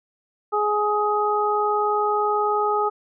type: harmonic tone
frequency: 418.5 Hz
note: G#4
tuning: 13 cents sharp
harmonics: 1 / 2 / 3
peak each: -23 / -23 / -23 dBFS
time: 0.52-2.9 s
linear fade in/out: 20 ms
effects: none